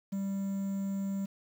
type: tone with quantisation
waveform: triangle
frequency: 196 Hz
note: G3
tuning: in tune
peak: -29 dBFS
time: 0.12-1.26 s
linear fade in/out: 10 ms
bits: 9
effects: none